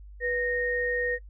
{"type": "tone pair together", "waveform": "sine", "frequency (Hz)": [490.6, 1854], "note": ["B4", "A#6"], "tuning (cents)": [-12, -10], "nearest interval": "octave + major seventh", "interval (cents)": 2302, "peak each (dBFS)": -28, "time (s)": [0.2, 1.19], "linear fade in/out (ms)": 50, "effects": ["noise-tail reverb RT60 0.1 s tail -21 dB re dry", "added 50 Hz sine -43 dBFS peak until 1.29 s"]}